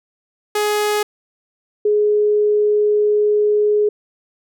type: tone pair in turn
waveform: sawtooth / sine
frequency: 418.9 / 418.9 Hz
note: G#4 / G#4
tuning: +15 / +15 cents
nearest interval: unison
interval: 0 cents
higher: neither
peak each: -12 dBFS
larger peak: neither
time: 0.55-1.03 / 1.85-3.89 s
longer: second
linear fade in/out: 5 ms
effects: none